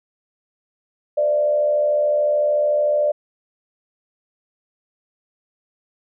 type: tone with frequency modulation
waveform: sine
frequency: 593 Hz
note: D5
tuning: 17 cents sharp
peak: -15 dBFS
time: 1.17-3.12 s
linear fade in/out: 10 ms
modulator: 73.6 Hz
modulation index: 0.46
effects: none